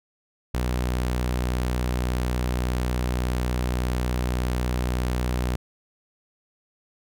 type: tone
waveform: sawtooth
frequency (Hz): 61.74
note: B1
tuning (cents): 0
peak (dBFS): -19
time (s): 0.54-5.56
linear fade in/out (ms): 5
effects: none